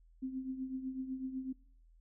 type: tone with tremolo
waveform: sine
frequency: 261.6 Hz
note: C4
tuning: in tune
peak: -34 dBFS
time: 0.22-1.53 s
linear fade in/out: 10 ms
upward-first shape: triangle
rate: 8 Hz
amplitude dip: 70%
effects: noise-tail reverb RT60 0.5 s tail -22 dB re dry + added 41 Hz sine -60 dBFS peak until 2 s